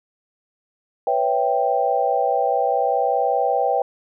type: chord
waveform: sine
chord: C# half-diminished seventh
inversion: third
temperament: equal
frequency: 493.9 / 554.4 / 659.3 / 784 Hz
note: B4 / C#5 / E5 / G5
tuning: 0 / 0 / 0 / 0 cents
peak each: -23 / -24 / -24 / -20 dBFS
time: 1.07-3.82 s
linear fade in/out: 2 ms
effects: none